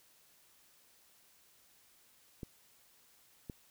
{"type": "clicks", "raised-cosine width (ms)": 3, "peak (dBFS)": -29, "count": 2, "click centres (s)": [2.432, 3.498], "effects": ["white hiss -66 dBFS RMS until 3.7 s"]}